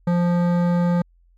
triangle tone with hard clipping, 174.61 Hz, F3, in tune, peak -18 dBFS, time 0.07-1.02 s, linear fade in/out 5 ms, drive 18 dB, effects added 43 Hz sine -53 dBFS peak until 1.37 s + MP3 64 kbps

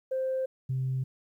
sine tone pair in turn, 523.3 / 130.82 Hz, C5 / C3, 0 / 0 cents, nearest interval 2 octaves, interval 2400 cents, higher first, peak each -26 dBFS, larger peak neither, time 0.11-0.46 / 0.69-1.04 s, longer neither, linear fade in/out 10 ms, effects tanh soft clip ceiling -23 dBFS + 11-bit

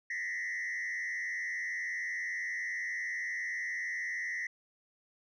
sine tone with frequency modulation, 1941 Hz, B6, 31 cents flat, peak -31 dBFS, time 0.1-4.47 s, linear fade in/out 5 ms, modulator 89.8 Hz, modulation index 1.4, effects tanh soft clip ceiling -33 dBFS

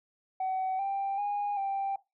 sine tone with pitch steps, 755 / 788 / 819 / 786 Hz, F#5 / G5 / G#5 / G5, +35 / +9 / -24 / +4 cents, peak -27 dBFS, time 0.4-1.96 s, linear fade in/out 5 ms, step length 390 ms, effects noise-tail reverb RT60 0.2 s tail -17 dB re dry + tanh soft clip ceiling -26 dBFS

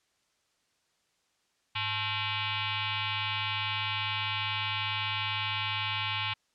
sine tone with frequency modulation, 103.83 Hz, G#2, in tune, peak -29 dBFS, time 1.75-6.34 s, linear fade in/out 10 ms, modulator 485 Hz, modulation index 7, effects white hiss -73 dBFS RMS until 6.54 s + low-pass 7000 Hz 12 dB/octave

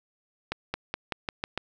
accelerating click train, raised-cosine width 0.3 ms, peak -13 dBFS, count 7, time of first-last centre 0.52-1.576 s, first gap 220 ms, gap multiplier 0.91, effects none

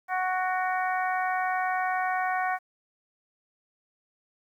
harmonic tone with a mistuned harmonic, 370 Hz, F#4, in tune, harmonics 2 / 3 / 4 / 5 / 6, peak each -27 / -33 / -33 / -34 / -39 dBFS, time 0.08-2.59 s, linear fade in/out 50 ms, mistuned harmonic 6, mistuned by +28 cents, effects 10-bit

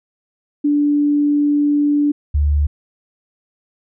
sine tone pair in turn, 291.8 / 73.25 Hz, D4 / D2, -11 / -4 cents, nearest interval 2 octaves, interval 2393 cents, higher first, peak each -12 dBFS, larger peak neither, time 0.64-2.12 / 2.34-2.67 s, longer first, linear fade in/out 10 ms, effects none

